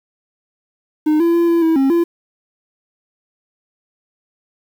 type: tone with pitch steps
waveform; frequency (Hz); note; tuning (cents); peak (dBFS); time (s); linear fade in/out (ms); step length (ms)
triangle; 306.1 / 337.7 / 340.5 / 337.4 / 324.5 / 270 / 340.5; D#4 / E4 / F4 / E4 / E4 / C#4 / F4; -28 / +42 / -44 / +40 / -27 / -45 / -44; -9; 1.06-2.04; 10; 140
effects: 7-bit